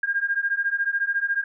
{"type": "beating tone pair", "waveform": "sine", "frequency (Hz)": [1606, 1620], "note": ["G6", "G#6"], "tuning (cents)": [41, -43], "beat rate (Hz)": 14, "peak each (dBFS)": [-25, -24], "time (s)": [0.03, 1.44], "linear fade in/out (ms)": 5, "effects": []}